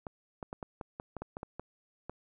clicks, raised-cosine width 1 ms, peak -25 dBFS, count 12, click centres 0.068 / 0.428 / 0.529 / 0.628 / 0.812 / 0.999 / 1.167 / 1.22 / 1.369 / 1.431 / 1.596 / 2.096 s, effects none

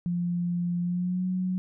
sine tone with pitch glide, 174.61 to 184.14 Hz, F3 to F#3, 0 to -8 cents, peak -25 dBFS, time 0.06-1.58 s, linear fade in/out 0 ms, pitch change +92 cents, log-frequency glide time 0.81-1.26 s, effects none

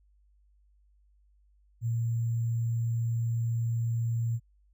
sine tone with sample-and-hold, 116 Hz, A#2, 8 cents flat, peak -26 dBFS, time 1.81-4.4 s, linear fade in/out 50 ms, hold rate 7350 Hz, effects added 50 Hz sine -61 dBFS peak until 4.73 s

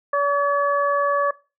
harmonic tone, 570 Hz, C#5, 48 cents sharp, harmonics 1 / 2 / 3, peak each -21 / -20 / -26 dBFS, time 0.13-1.31 s, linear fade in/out 5 ms, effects noise-tail reverb RT60 0.3 s tail -20 dB re dry

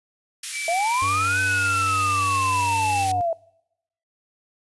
white high-pass noise, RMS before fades -30 dBFS, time 0.43-3.12 s, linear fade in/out 5 ms, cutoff 1800 Hz, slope 24 dB/octave
sine tone with pitch glide, 2315 to 2659 Hz, D7 to E7, -25 to +14 cents, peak -27 dBFS, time 0.52-3.07 s, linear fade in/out 50 ms, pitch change +239 cents, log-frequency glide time 0.87-1.75 s
sine linear two-way sweep, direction up then down, 650 to 1527 to 650 Hz, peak -20 dBFS, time 0.68-3.33 s, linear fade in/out 2 ms, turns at 1.4 s
harmonic tone, 96.5 Hz, G2, 27 cents flat, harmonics 1 / 3 / 5 / 7 / 9 / 10, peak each -29 / -39 / -43 / -51 / -48 / -52 dBFS, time 1.02-3.21 s, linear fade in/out 0 ms
effects noise-tail reverb RT60 0.8 s tail -25 dB re dry + resampled to 24000 Hz

